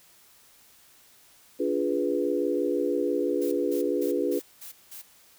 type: chord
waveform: sine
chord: D diminished seventh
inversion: none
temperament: equal with one note detuned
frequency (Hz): 288.8 / 349.2 / 415.3 / 493.9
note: D4 / F4 / Ab4 / Cb5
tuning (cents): -29 / 0 / 0 / 0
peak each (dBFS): -29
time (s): 1.59-4.4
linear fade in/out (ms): 20
type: noise bursts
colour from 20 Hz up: blue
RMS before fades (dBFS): -42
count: 6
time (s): 3.41-5.02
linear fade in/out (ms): 10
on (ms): 110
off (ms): 190
effects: white hiss -57 dBFS RMS until 5.38 s